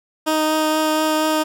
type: tone with vibrato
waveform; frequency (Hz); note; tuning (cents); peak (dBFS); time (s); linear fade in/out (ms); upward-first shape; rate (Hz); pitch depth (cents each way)
15% pulse; 311.1; D#4; 0; -10; 0.26-1.44; 20; triangle; 4.2; 11
effects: none